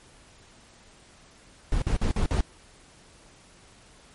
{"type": "noise bursts", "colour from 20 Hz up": "brown", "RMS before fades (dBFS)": -23, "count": 5, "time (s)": [1.72, 2.408], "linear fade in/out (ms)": 2, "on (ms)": 100, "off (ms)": 47, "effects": ["pink hiss -54 dBFS RMS until 4.14 s", "MP3 48 kbps"]}